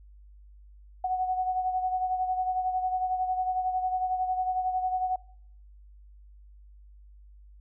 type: beating tone pair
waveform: sine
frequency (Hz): 740 / 751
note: F#5 / F#5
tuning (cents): 0 / +26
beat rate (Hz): 11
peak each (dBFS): -26 / -34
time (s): 1.04-5.16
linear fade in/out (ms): 5
effects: noise-tail reverb RT60 0.7 s tail -23 dB re dry + added 50 Hz sine -49 dBFS peak until 7.6 s